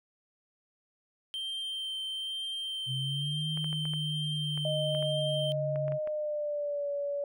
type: tone with vibrato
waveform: triangle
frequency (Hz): 3136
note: G7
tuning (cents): 0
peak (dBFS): -32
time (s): 1.34-5.52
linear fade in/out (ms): 0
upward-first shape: sine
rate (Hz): 1.1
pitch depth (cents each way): 11
type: exponential two-way sweep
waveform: sine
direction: up then down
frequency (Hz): 129.8 to 155.56 to 141.6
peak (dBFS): -32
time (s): 2.86-5.99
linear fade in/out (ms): 50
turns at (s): 3.5
type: clicks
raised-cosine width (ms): 0.5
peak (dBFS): -30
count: 12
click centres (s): 3.574 / 3.644 / 3.729 / 3.854 / 3.936 / 4.576 / 4.949 / 5.026 / 5.759 / 5.881 / 5.921 / 6.074
type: tone with pitch glide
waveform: sine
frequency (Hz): 619 to 570.9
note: D#5 to D5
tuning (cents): -9 to -49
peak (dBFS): -30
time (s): 4.65-7.24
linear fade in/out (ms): 2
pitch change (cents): -140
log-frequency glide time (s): 5.9-6.9
effects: none